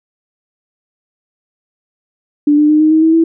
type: tone with pitch steps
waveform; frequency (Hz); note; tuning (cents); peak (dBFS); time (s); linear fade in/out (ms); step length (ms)
sine; 293.7 / 299.2 / 304.8 / 310.4 / 316.2 / 322.1 / 328.1; D4 / D4 / D#4 / D#4 / D#4 / E4 / E4; 0 / +32 / -36 / -4 / +28 / -40 / -8; -6; 2.47-3.24; 5; 110
effects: none